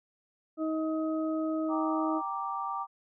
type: harmonic tone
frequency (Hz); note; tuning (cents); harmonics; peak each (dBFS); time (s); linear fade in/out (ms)
316; D#4; +27; 1 / 2 / 4; -29 / -35 / -41; 0.57-2.22; 50
type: chord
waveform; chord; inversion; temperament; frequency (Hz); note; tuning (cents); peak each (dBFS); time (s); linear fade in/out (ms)
sine; G minor; none; equal; 784 / 932.3 / 1174.7; G5 / Bb5 / D6; 0 / 0 / 0; -37 / -37 / -34; 1.68-2.87; 50
effects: none